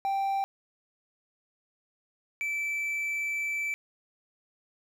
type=tone pair in turn; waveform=triangle; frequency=784 / 2321 Hz; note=G5 / D7; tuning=0 / -21 cents; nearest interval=octave + perfect fifth; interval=1879 cents; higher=second; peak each=-24 / -27 dBFS; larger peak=first; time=0.05-0.44 / 2.41-3.74 s; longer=second; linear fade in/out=0 ms; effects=10-bit